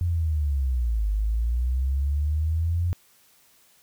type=linear two-way sweep; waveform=sine; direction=down then up; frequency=88.6 to 50.2 to 88.6 Hz; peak=-21 dBFS; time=0.01-2.93 s; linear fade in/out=0 ms; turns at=1.1 s; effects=white hiss -59 dBFS RMS until 3.82 s